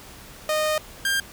sawtooth tone pair in turn, 616 / 1596.8 Hz, D#5 / G6, -17 / +32 cents, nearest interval octave + major third, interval 1649 cents, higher second, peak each -17 dBFS, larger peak neither, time 0.49-0.78 / 1.05-1.2 s, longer first, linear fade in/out 2 ms, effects pink hiss -44 dBFS RMS until 1.32 s

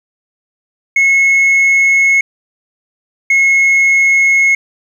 sine tone pair in turn, 2181 / 2173 Hz, C#7 / C#7, -29 / -35 cents, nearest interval unison, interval 6 cents, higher first, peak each -4 dBFS, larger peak neither, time 0.96-2.21 / 3.3-4.55 s, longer neither, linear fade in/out 5 ms, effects tanh soft clip ceiling -6 dBFS + 7-bit

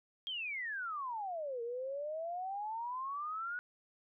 sine exponential two-way sweep, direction down then up, 3272 to 459.8 to 1478 Hz, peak -37 dBFS, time 0.27-3.59 s, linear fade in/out 0 ms, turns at 1.62 s, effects none

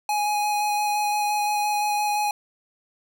square tone with vibrato, 834 Hz, G#5, 7 cents sharp, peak -22 dBFS, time 0.09-2.31 s, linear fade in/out 2 ms, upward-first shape square, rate 5.8 Hz, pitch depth 10 cents each way, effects none

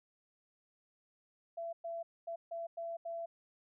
sine tone bursts at uneven times, 672 Hz, E5, 33 cents sharp, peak -38 dBFS, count 6, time 1.57-1.73 / 1.84-2.03 / 2.27-2.36 / 2.51-2.67 / 2.77-2.97 / 3.05-3.26 s, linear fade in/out 10 ms, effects none

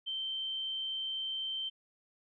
sine tone, 3116 Hz, G7, 11 cents flat, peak -34 dBFS, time 0.06-1.7 s, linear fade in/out 20 ms, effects none

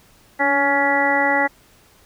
harmonic tone with a mistuned harmonic, 280 Hz, C#4, 18 cents sharp, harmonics 1 / 2 / 3 / 4 / 5 / 6 / 7, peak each -25 / -23 / -20 / -30 / -27 / -26 / -19 dBFS, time 0.39-1.48 s, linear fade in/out 20 ms, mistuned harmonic 1, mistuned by +30 cents, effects pink hiss -53 dBFS RMS until 2.05 s

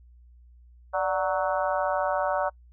harmonic tone with a mistuned harmonic, 185.7 Hz, F#3, 7 cents sharp, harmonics 3 / 4 / 5 / 6 / 7 / 8, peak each -27 / -29 / -31 / -33 / -34 / -35 dBFS, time 0.93-2.5 s, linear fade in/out 20 ms, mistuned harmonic 3, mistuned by +82 cents, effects noise-tail reverb RT60 0.1 s tail -26 dB re dry + added 60 Hz sine -50 dBFS peak until 2.72 s

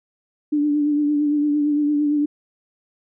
sine tone with vibrato, 294.6 Hz, D4, 6 cents sharp, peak -16 dBFS, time 0.52-2.26 s, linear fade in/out 10 ms, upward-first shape triangle, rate 8.8 Hz, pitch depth 38 cents each way, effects none

